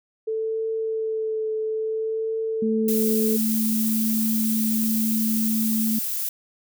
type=tone with vibrato; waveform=sine; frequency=440.8 Hz; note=A4; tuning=3 cents sharp; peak=-23 dBFS; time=0.27-3.37 s; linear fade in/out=10 ms; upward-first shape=triangle; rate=0.59 Hz; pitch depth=19 cents each way
type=tone; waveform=sine; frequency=220 Hz; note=A3; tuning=in tune; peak=-21 dBFS; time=2.62-5.99 s; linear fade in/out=5 ms
type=noise; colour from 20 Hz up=violet; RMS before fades=-27 dBFS; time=2.88-6.29 s; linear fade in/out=2 ms
effects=none